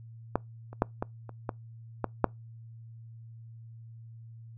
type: clicks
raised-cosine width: 1 ms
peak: -11 / -30 / -9 / -16 / -29 / -17 / -14 / -7 dBFS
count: 8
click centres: 0.356 / 0.73 / 0.821 / 1.025 / 1.293 / 1.492 / 2.043 / 2.243 s
effects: noise-tail reverb RT60 0.2 s tail -25 dB re dry + added 114 Hz sine -45 dBFS peak until 4.57 s